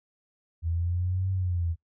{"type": "exponential two-way sweep", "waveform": "sine", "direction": "up then down", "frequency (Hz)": [82, 95.4, 82], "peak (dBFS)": -25, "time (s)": [0.62, 1.76], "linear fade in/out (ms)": 50, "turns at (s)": 1.31, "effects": ["noise-tail reverb RT60 0.1 s tail -20 dB re dry"]}